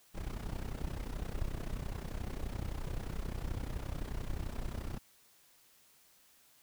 brown noise with amplitude modulation, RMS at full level -35 dBFS, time 0.14-4.99 s, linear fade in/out 20 ms, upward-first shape sine, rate 31.5 Hz, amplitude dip 80%, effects white hiss -65 dBFS RMS until 6.62 s

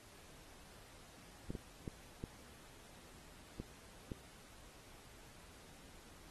clicks, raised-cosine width 3 ms, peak -29 dBFS, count 6, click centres 1.505 / 1.552 / 1.878 / 2.239 / 3.6 / 4.118 s, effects pink hiss -60 dBFS RMS until 6.3 s + AAC 32 kbps

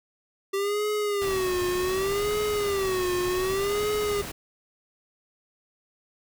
square tone with vibrato, 388.9 Hz, G4, 14 cents flat, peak -25 dBFS, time 0.53-4.22 s, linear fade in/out 10 ms, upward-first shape sine, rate 0.66 Hz, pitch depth 140 cents each way
pink noise, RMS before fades -36 dBFS, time 1.21-4.32 s, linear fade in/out 10 ms
effects none

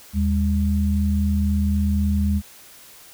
sine tone pair together, 78 / 201.8 Hz, D#2 / G#3, +5 / -49 cents, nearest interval octave + major third, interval 1646 cents, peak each -19 / -21 dBFS, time 0.13-2.42 s, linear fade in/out 50 ms, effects white hiss -46 dBFS RMS until 3.13 s

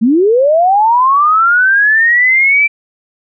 sine linear sweep, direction up, 207.7 to 2349 Hz, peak -6 dBFS, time 0.01-2.68 s, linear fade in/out 20 ms, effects none

